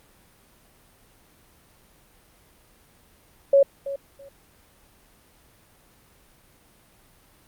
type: tone with echo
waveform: sine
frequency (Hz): 554.4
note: C#5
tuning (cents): 0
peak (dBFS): -12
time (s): 3.53-3.63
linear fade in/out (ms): 5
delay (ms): 330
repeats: 2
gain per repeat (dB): -15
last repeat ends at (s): 4.29
effects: pink hiss -57 dBFS RMS until 7.47 s + Opus 32 kbps